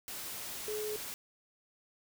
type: tone in noise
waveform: sine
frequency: 425 Hz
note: G#4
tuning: 40 cents sharp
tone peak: -35 dBFS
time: 0.68-0.96 s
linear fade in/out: 0 ms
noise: white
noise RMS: -42 dBFS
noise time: 0.08-1.14 s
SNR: +4 dB
effects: none